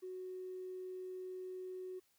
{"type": "tone", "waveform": "triangle", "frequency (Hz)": 370, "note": "F#4", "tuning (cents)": 0, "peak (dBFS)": -39, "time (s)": [0.02, 2], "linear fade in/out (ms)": 20, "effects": ["tanh soft clip ceiling -41 dBFS", "white hiss -75 dBFS RMS until 2.18 s"]}